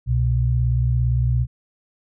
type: tone pair together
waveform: sine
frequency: 65.15 / 122.7 Hz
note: C2 / B2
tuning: -7 / -11 cents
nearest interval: major seventh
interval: 1096 cents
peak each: -20 / -18 dBFS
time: 0.06-1.47 s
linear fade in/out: 50 ms
effects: none